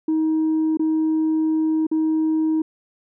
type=tone with dropouts; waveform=sine; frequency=315.7 Hz; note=D#4; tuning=25 cents sharp; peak=-15 dBFS; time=0.08-2.62 s; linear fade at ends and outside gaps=5 ms; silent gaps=0.772-0.794 / 1.868-1.914 s; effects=tanh soft clip ceiling -15 dBFS